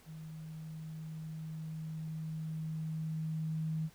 sine tone with level ramp, 158.2 Hz, D#3, 29 cents sharp, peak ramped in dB -44 to -32 dBFS, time 0.05-3.9 s, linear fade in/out 50 ms, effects pink hiss -62 dBFS RMS until 3.94 s

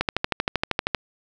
click train, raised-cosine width 0.3 ms, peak -5 dBFS, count 13, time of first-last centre 0.01-0.948 s, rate 12.8 Hz, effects none

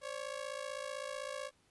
sawtooth ring-modulated tone, 554.4 Hz, C#5, in tune, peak -33 dBFS, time 0.01-1.51 s, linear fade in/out 50 ms, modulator 27.9 Hz, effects pink hiss -71 dBFS RMS until 1.7 s + resampled to 24000 Hz

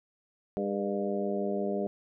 harmonic tone with a mistuned harmonic, 100.6 Hz, G2, 45 cents sharp, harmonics 2 / 3 / 4 / 5 / 6 / 7, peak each -33 / -39 / -33 / -38 / -35 / -41 dBFS, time 0.57-1.87 s, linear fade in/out 0 ms, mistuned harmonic 5, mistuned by -51 cents, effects none

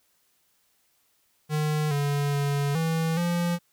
square tone with pitch steps, 152.3 / 143.3 / 142.3 / 162.8 / 173 Hz, D#3 / D3 / C#3 / E3 / F3, -37 / -42 / +46 / -21 / -16 cents, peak -24 dBFS, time 1.49-3.59 s, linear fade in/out 50 ms, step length 420 ms, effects white hiss -68 dBFS RMS until 3.72 s

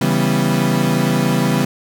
35% pulse chord, C# half-diminished seventh, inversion none, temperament equal, 138.59 / 164.81 / 196 / 246.9 Hz, C#3 / E3 / G3 / B3, 0 / 0 / 0 / 0 cents, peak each -18 dBFS, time 0.01-1.65 s, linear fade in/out 5 ms, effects none

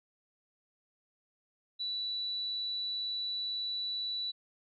sine tone, 3951 Hz, B7, in tune, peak -33 dBFS, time 1.79-4.32 s, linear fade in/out 20 ms, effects none

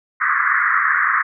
pink band-pass noise, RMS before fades -17 dBFS, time 0.2-1.23 s, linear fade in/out 20 ms, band 1100 to 2000 Hz, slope 96 dB/octave, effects none

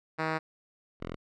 5% pulse tone pair in turn, 158.8 / 42.06 Hz, D#3 / E1, +36 / +36 cents, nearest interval octave + major seventh, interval 2300 cents, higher first, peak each -17 / -25 dBFS, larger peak first, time 0.18-0.39 / 1-1.16 s, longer first, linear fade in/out 20 ms, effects low-pass 3000 Hz 12 dB/octave

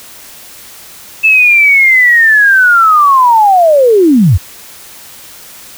sine linear sweep, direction down, 2637 to 70.5 Hz, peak -3 dBFS, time 1.23-4.38 s, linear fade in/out 20 ms, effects white hiss -33 dBFS RMS until 5.77 s

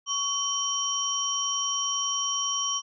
sine tone cluster, 1118 / 3080 / 5690 Hz, C#6 / G7 / F8, +14 / -31 / +31 cents, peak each -32 / -30 / -28 dBFS, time 0.06-2.82 s, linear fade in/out 50 ms, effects none

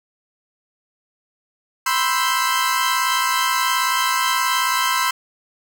sawtooth chord, C major seventh, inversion third, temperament equal, 987.8 / 1046.5 / 1318.5 / 1568 Hz, B5 / C6 / E6 / G6, 0 / 0 / 0 / 0 cents, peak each -20 / -17 / -20 / -22 dBFS, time 1.86-5.11 s, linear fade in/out 5 ms, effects none

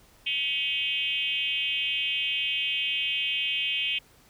sine tone with frequency modulation, 2824 Hz, F7, 19 cents sharp, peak -25 dBFS, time 0.26-3.99 s, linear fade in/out 10 ms, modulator 290 Hz, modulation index 1.6, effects pink hiss -58 dBFS RMS until 4.29 s

